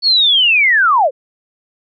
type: linear sweep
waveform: sine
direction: down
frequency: 4464 to 474 Hz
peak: -8 dBFS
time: 0.02-1.11 s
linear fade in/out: 50 ms
effects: none